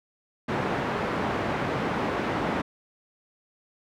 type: band-pass noise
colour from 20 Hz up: pink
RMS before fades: -28 dBFS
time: 0.48-2.62 s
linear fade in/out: 10 ms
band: 150 to 1700 Hz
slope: 12 dB/octave
effects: none